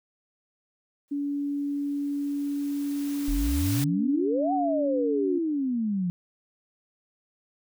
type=noise with exponential growth; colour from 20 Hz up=white; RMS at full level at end=-33 dBFS; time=1.08-3.84 s; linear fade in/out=0 ms; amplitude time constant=600 ms
type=tone; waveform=sine; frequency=285.3 Hz; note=C#4; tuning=50 cents sharp; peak=-26 dBFS; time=1.11-5.39 s; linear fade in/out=10 ms
type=exponential two-way sweep; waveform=sine; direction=up then down; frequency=36.73 to 770 to 172 Hz; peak=-24 dBFS; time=3.28-6.1 s; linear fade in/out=0 ms; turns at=4.53 s
effects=none